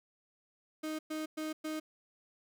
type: tone bursts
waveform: 35% pulse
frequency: 311.2 Hz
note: D#4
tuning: in tune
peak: -34 dBFS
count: 4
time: 0.83-1.8 s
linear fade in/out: 10 ms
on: 160 ms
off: 110 ms
effects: none